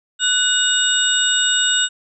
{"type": "tone cluster", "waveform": "sine", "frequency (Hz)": [1487, 2889, 3676, 7730], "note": ["F#6", "F#7", "A#7", "B8"], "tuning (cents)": [8, -42, -25, -38], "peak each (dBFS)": -20, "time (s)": [0.19, 1.89], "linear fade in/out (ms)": 50, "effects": []}